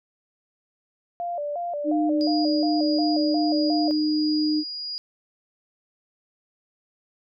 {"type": "tone with vibrato", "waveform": "sine", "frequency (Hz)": 638, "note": "D#5", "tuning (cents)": 43, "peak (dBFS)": -26, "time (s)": [1.2, 3.91], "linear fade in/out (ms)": 0, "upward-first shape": "square", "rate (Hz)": 2.8, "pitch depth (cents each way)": 150}
{"type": "tone", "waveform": "sine", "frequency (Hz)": 304.9, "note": "D#4", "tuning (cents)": -35, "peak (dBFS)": -20, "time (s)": [1.84, 4.64], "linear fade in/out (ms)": 50}
{"type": "tone with tremolo", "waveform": "sine", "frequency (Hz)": 4876, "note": "D#8", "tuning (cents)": -36, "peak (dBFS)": -28, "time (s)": [2.21, 4.98], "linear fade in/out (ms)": 0, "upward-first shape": "sine", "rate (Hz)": 1.5, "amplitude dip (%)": 25}
{"effects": []}